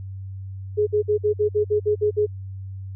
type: tone bursts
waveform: sine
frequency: 420 Hz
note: G#4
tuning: 19 cents sharp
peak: -16 dBFS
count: 10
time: 0.77-2.265 s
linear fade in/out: 20 ms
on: 100 ms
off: 55 ms
effects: added 96 Hz sine -31 dBFS peak until 2.95 s